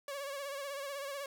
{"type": "tone with vibrato", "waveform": "sawtooth", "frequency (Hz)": 559, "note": "C#5", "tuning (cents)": 14, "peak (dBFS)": -35, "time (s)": [0.08, 1.26], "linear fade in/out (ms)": 2, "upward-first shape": "sine", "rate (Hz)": 16, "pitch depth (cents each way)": 55, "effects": []}